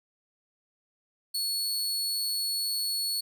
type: tone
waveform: sawtooth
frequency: 4398 Hz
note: C#8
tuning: 14 cents flat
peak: -25 dBFS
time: 1.34-3.21 s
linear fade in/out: 10 ms
effects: none